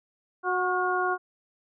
harmonic tone with a mistuned harmonic, 366 Hz, F#4, 19 cents flat, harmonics 1 / 2 / 3 / 4, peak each -29 / -29 / -29 / -29 dBFS, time 0.43-1.18 s, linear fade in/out 50 ms, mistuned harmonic 4, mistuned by -41 cents, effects none

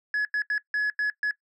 sine tone bursts at uneven times, 1694 Hz, G#6, 34 cents sharp, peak -20 dBFS, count 6, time 0.14-0.25 / 0.34-0.42 / 0.5-0.58 / 0.74-0.9 / 0.99-1.1 / 1.23-1.31 s, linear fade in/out 2 ms, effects noise-tail reverb RT60 0.1 s tail -21 dB re dry + tanh soft clip ceiling -22 dBFS

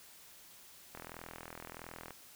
click train, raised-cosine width 0.5 ms, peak -30 dBFS, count 49, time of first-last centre 0.95-2.107 s, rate 41.5 Hz, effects white hiss -57 dBFS RMS until 2.35 s

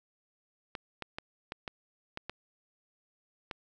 clicks, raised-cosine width 0.3 ms, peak -21 dBFS, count 8, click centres 0.752 / 1.023 / 1.185 / 1.521 / 1.678 / 2.174 / 2.296 / 3.512 s, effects none

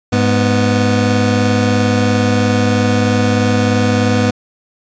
25% pulse tone pair together, 103.4 / 247 Hz, G#2 / B3, -7 / 0 cents, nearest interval octave + minor third, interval 1507 cents, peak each -10 dBFS, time 0.12-4.31 s, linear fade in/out 10 ms, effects resampled to 16000 Hz

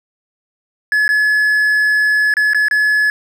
triangle tone with dropouts, 1706 Hz, G#6, 46 cents sharp, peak -9 dBFS, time 0.92-3.1 s, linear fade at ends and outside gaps 1 ms, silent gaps 1.079-1.09 / 2.339-2.368 / 2.534-2.546 / 2.684-2.711 s, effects none

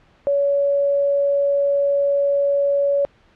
sine tone, 564 Hz, C#5, 30 cents sharp, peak -15 dBFS, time 0.27-3.05 s, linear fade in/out 0 ms, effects pink hiss -55 dBFS RMS until 3.35 s + low-pass 3000 Hz 12 dB/octave

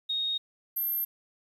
sine tone pair in turn, 3729 / 12637 Hz, A#7 / G9, 0 / +13 cents, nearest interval octave + major sixth, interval 2113 cents, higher second, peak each -27 dBFS, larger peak neither, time 0.09-0.38 / 0.76-1.05 s, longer neither, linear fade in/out 10 ms, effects 10-bit

